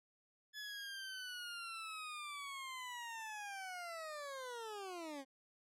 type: linear sweep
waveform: 20% pulse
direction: down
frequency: 1718 to 261.6 Hz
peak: -40 dBFS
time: 0.53-5.25 s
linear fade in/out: 50 ms
effects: low-pass 11000 Hz 12 dB/octave